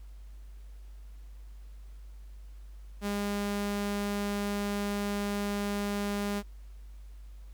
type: tone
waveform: sawtooth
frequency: 203.3 Hz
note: G#3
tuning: 37 cents flat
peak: -26 dBFS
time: 3.01-6.43 s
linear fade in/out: 50 ms
effects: added 50 Hz sine -44 dBFS peak until 7.53 s + pink hiss -66 dBFS RMS until 7.53 s